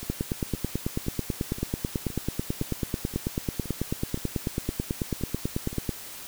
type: two click trains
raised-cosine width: 3 ms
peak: -13 / -24 dBFS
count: 54 / 12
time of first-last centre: 0.1-5.892 / 0.03-5.729 s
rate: 9.15 / 1.93 Hz
effects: white hiss -41 dBFS RMS until 6.27 s